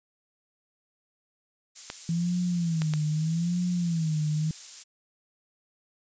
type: noise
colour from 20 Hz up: violet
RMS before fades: -34 dBFS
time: 1.75-4.84 s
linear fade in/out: 20 ms
type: clicks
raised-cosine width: 0.2 ms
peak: -16 dBFS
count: 3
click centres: 1.901 / 2.819 / 2.937 s
type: tone with vibrato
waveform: sine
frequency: 164.81 Hz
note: E3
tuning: in tune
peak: -24 dBFS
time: 2.09-4.51 s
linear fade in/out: 2 ms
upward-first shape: sine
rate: 0.8 Hz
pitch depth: 140 cents each way
effects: resampled to 16000 Hz